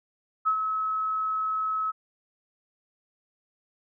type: tone with ADSR envelope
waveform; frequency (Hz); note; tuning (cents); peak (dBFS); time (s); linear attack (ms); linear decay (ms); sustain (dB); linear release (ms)
sine; 1289; E6; -39; -19; 0.45-1.92; 25; 80; -6; 23
effects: none